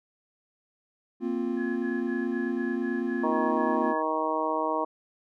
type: chord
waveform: triangle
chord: Bb suspended second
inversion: none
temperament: just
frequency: 233.1 / 262.2 / 349.6 Hz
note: Bb3 / C4 / F4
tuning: 0 / +4 / +2 cents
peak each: -29 dBFS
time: 1.2-3.95 s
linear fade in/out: 50 ms
type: tone bursts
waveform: sine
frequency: 1692 Hz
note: G#6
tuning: 32 cents sharp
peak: -37 dBFS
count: 10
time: 1.56-4.03 s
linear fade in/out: 50 ms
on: 220 ms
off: 30 ms
type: harmonic tone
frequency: 157.4 Hz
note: D#3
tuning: 20 cents sharp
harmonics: 2 / 3 / 4 / 5 / 6 / 7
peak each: -33 / -33 / -31 / -36 / -30 / -32 dBFS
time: 3.23-4.85 s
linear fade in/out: 10 ms
effects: none